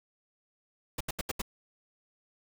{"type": "noise bursts", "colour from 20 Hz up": "pink", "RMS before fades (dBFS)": -33, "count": 5, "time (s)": [0.98, 1.418], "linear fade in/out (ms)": 5, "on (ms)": 26, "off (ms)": 77, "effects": []}